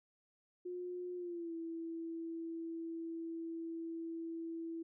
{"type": "tone with pitch glide", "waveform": "sine", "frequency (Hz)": [358, 330.2], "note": ["F4", "E4"], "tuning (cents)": [43, 3], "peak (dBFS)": -40, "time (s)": [0.65, 4.83], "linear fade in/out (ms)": 10, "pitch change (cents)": -140, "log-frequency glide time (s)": [1.16, 1.54], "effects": []}